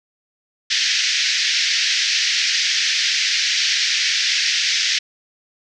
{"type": "band-pass noise", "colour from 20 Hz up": "white", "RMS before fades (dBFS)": -19, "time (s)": [0.7, 4.99], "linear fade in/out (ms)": 10, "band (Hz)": [1700, 5900], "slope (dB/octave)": 48, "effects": []}